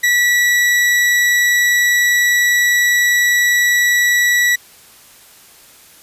40% pulse tone, 1945 Hz, B6, 27 cents flat, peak -10 dBFS, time 0.03-4.56 s, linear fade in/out 10 ms, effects white hiss -44 dBFS RMS until 6.02 s + resampled to 32000 Hz

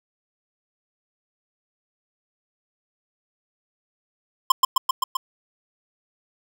square tone with echo, 1046.5 Hz, C6, in tune, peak -11 dBFS, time 4.5-4.52 s, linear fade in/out 5 ms, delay 130 ms, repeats 5, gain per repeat -2 dB, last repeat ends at 5.17 s, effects none

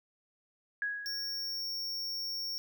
sine tone with exponential decay, 1661.2 Hz, G#6, in tune, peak -29 dBFS, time 0.82-1.61 s, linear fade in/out 1 ms, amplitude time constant 170 ms
square tone, 5500 Hz, F8, 27 cents flat, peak -35 dBFS, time 1.06-2.58 s, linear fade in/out 0 ms
effects none

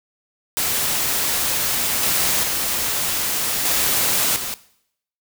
white noise with level steps, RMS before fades -21 / -19 / -22 / -19 / -27 dBFS, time 0.57-4.54 s, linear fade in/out 0 ms, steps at 2.03 / 2.43 / 3.65 / 4.36 s, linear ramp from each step 2 ms, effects noise-tail reverb RT60 0.7 s tail -18 dB re dry

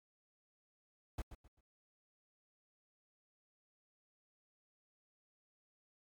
brown noise with echo, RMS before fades -40 dBFS, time 1.18-1.22 s, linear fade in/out 5 ms, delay 130 ms, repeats 3, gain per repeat -11 dB, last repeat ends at 1.61 s, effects MP3 96 kbps

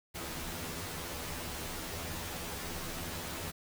pink noise with comb filter, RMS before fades -40 dBFS, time 0.14-3.52 s, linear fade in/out 20 ms, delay 12 ms, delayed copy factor +0.95, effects none

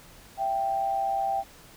sine tone pair together, 664.4 / 784 Hz, E5 / G5, +13 / 0 cents, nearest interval minor third, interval 287 cents, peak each -32 / -25 dBFS, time 0.37-1.44 s, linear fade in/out 50 ms, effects pink hiss -51 dBFS RMS until 1.76 s

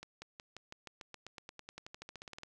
accelerating click train, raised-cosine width 0.2 ms, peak -29 dBFS, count 24, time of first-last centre 0.03-2.434 s, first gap 190 ms, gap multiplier 0.94, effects none

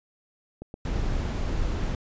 clicks, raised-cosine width 2 ms, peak -24 dBFS, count 6, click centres 0.62 / 0.741 / 1.122 / 1.167 / 1.349 / 1.528 s
brown noise, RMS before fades -27 dBFS, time 0.85-1.95 s, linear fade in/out 2 ms
effects resampled to 16000 Hz

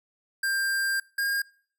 square tone pair in turn, 1590 / 1616.9 Hz, G6 / G#6, +24 / -47 cents, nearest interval unison, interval 29 cents, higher second, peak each -25 / -25 dBFS, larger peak neither, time 0.43-1 / 1.18-1.42 s, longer first, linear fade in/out 5 ms, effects noise-tail reverb RT60 0.5 s tail -24 dB re dry

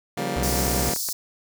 15% pulse chord, G half-diminished seventh, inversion second, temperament just, 141.12 / 176.4 / 196 / 235.2 Hz, Db3 / F3 / G3 / Bb3, +31 / +18 / 0 / +16 cents, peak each -25 dBFS, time 0.17-0.94 s, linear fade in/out 5 ms
sawtooth tone, 63.3 Hz, B1, 43 cents sharp, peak -21 dBFS, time 0.36-0.9 s, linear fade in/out 5 ms
pink high-pass noise, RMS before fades -28 dBFS, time 0.43-1.13 s, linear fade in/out 5 ms, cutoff 4500 Hz, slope 48 dB/octave
clicks, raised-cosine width 0.5 ms, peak -20 dBFS, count 3, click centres 0.734 / 0.962 / 1.088 s
effects none

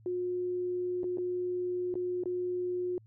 sine tone with dropouts, 359.8 Hz, F#4, 48 cents flat, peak -30 dBFS, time 0.06-2.98 s, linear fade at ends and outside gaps 1 ms, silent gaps 1.033-1.041 / 1.173-1.183 / 1.941-1.954 / 2.236-2.257 s, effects added 110 Hz sine -55 dBFS peak until 3.06 s

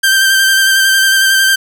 sawtooth tone with vibrato, 1568 Hz, G6, in tune, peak -4 dBFS, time 0.03-1.56 s, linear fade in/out 10 ms, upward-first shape square, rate 11 Hz, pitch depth 17 cents each way, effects none

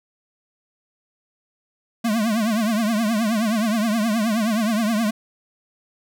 square tone with vibrato, 220 Hz, A3, in tune, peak -19 dBFS, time 2.04-5.11 s, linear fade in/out 10 ms, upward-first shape triangle, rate 9.5 Hz, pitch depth 150 cents each way, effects none

